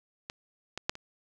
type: clicks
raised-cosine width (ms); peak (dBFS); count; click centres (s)
0.2; -20 / -18 / -9 / -26; 4; 0.299 / 0.776 / 0.895 / 0.954
effects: none